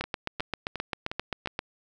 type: two click trains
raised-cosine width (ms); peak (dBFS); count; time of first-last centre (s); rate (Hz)
0.3; -17 / -13; 5 / 13; 0.04-1.474 / 0.01-1.591; 2.79 / 7.59
effects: none